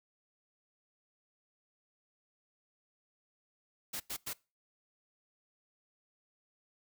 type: noise bursts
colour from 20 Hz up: white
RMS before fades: -39 dBFS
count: 3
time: 3.93-4.334 s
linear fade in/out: 10 ms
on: 72 ms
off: 94 ms
effects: noise-tail reverb RT60 0.3 s tail -23 dB re dry